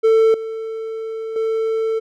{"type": "tone with level steps", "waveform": "triangle", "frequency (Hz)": 445.6, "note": "A4", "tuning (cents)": 22, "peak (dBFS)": [-8, -22, -15], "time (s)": [0.03, 2], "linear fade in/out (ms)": 20, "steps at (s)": [0.34, 1.36], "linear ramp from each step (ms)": 2, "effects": []}